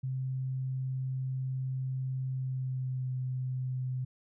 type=tone with pitch glide; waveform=sine; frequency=130.81 to 128.49 Hz; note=C3 to C3; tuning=0 to -31 cents; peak=-31 dBFS; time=0.03-4.05 s; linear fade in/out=10 ms; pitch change=-31 cents; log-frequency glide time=2.31-3.13 s; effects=none